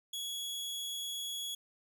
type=tone; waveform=sawtooth; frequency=3353 Hz; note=G#7; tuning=16 cents sharp; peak=-34 dBFS; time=0.13-1.55 s; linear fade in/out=5 ms; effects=none